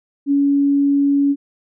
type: tone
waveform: sine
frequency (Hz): 281.7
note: C#4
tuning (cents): +28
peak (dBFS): -12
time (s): 0.26-1.36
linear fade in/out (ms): 50
effects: none